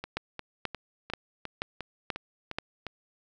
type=two click trains; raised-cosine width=0.3 ms; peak=-20 / -14 dBFS; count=9 / 6; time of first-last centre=0.04-2.867 / 0.17-2.585 s; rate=2.83 / 2.07 Hz; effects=none